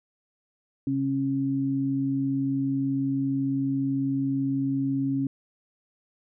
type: tone pair together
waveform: sine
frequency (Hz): 135.11 / 273.2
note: C#3 / C#4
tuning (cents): -44 / -25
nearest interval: octave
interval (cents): 1219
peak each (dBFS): -30 / -24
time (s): 0.87-5.27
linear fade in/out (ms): 2
effects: none